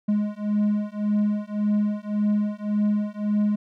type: beating tone pair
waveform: triangle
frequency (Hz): 207.7 / 209.5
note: G#3 / G#3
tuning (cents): 0 / +15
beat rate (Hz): 1.8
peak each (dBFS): -22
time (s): 0.08-3.56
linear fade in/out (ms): 10
effects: none